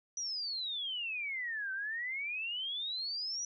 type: exponential two-way sweep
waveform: sine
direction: down then up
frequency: 5920 to 1526 to 5920 Hz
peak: -35 dBFS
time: 0.17-3.45 s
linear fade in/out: 2 ms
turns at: 1.72 s
effects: none